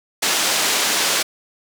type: band-pass noise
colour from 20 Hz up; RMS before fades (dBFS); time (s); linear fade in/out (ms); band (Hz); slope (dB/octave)
white; -19; 0.22-1.23; 10; 250 to 7000; 12
effects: none